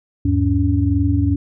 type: tone cluster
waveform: sine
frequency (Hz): 80.2 / 102.5 / 282.3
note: E2 / G#2 / C#4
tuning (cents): -47 / -22 / +32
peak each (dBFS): -18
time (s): 0.25-1.36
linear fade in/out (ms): 5
effects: none